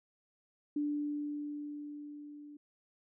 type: tone with level ramp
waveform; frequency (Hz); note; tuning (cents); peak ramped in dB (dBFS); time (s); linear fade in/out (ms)
sine; 293.7; D4; 0; -30 to -48; 0.76-2.57; 5
effects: none